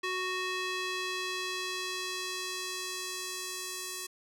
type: tone with band-pass filter sweep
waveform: square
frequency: 370 Hz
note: F#4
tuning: in tune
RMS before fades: -36 dBFS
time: 0.03-4.07 s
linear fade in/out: 10 ms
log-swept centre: 2400 to 8500 Hz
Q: 0.84
effects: none